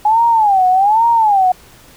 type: tone with vibrato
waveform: sine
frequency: 829 Hz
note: G#5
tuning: 3 cents flat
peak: -8 dBFS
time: 0.05-1.52 s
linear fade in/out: 5 ms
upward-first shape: sine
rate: 1.2 Hz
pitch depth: 210 cents each way
effects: pink hiss -43 dBFS RMS until 1.96 s